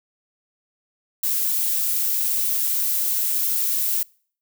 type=noise; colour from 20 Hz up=violet; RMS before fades=-22 dBFS; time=1.23-4.03 s; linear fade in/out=5 ms; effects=noise-tail reverb RT60 0.5 s tail -26 dB re dry